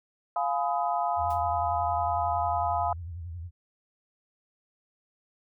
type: chord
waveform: sine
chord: F half-diminished seventh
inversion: none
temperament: just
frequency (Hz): 698.5 / 838.1 / 1005.8 / 1257.2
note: F5 / Ab5 / Cb6 / Eb6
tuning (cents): 0 / +16 / +31 / +18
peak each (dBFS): -28 / -30 / -32 / -34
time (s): 0.36-2.93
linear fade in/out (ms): 2
type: tone with vibrato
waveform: sine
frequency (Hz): 85.1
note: F2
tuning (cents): -44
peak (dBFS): -35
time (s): 1.16-3.51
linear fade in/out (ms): 50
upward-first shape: sine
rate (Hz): 11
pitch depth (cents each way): 110
type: noise with exponential decay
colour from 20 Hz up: white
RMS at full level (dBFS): -46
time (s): 1.3-1.45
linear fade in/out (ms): 5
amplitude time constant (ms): 32
effects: none